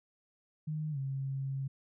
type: tone with pitch glide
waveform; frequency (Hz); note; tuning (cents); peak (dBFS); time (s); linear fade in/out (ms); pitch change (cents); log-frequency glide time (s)
sine; 154 to 135.62; D#3 to C#3; -17 to -38; -33; 0.67-1.68; 10; -221; 0.91-0.98
effects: none